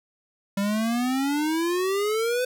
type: exponential sweep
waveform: square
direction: up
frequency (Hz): 196 to 509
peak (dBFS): -23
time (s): 0.57-2.45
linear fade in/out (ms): 5
effects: none